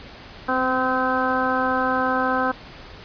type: harmonic tone with a mistuned harmonic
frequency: 257.3 Hz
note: C4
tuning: 29 cents flat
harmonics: 1 / 2 / 3 / 4 / 5 / 6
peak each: -26 / -26 / -26 / -26 / -26 / -26 dBFS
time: 0.48-2.52 s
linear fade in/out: 10 ms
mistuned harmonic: 1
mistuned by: +19 cents
effects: pink hiss -41 dBFS RMS until 3.04 s + resampled to 11025 Hz